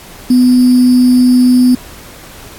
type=tone with sample-and-hold; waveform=sine; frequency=250.1 Hz; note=B3; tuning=22 cents sharp; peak=-4 dBFS; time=0.3-1.75 s; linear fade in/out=5 ms; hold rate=4900 Hz; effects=pink hiss -34 dBFS RMS until 2.58 s + AAC 64 kbps